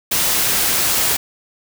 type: noise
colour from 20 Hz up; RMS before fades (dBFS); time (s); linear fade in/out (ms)
white; -17; 0.11-1.17; 10
effects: none